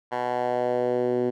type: tone with band-pass filter sweep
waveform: 10% pulse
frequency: 123.47 Hz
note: B2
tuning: in tune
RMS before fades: -25 dBFS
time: 0.11-1.31 s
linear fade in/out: 20 ms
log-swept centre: 990 to 330 Hz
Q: 2.1
effects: none